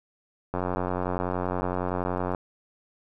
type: click train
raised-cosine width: 1 ms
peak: -14 dBFS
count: 165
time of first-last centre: 0.54-2.348 s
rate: 90.7 Hz
effects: none